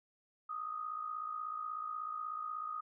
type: tone with amplitude modulation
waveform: sine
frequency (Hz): 1244.5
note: D#6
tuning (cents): 0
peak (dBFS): -35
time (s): 0.49-2.81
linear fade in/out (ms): 10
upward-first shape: sine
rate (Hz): 56.4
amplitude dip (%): 65
effects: none